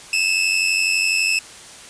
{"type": "tone pair together", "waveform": "sawtooth", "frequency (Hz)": [2576, 2668], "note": ["E7", "E7"], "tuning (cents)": [-41, 20], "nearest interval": "minor second", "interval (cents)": 61, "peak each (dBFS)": -16, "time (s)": [0.13, 1.39], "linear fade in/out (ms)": 2, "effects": ["white hiss -40 dBFS RMS until 1.89 s", "resampled to 22050 Hz"]}